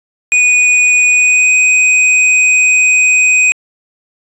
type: tone with pitch glide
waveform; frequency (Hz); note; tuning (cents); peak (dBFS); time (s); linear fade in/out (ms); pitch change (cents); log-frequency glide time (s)
square; 2473 to 2502; D#7 to D#7; -11 to +9; -7; 0.32-3.52; 0; +20; 1.1-1.53
effects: resampled to 22050 Hz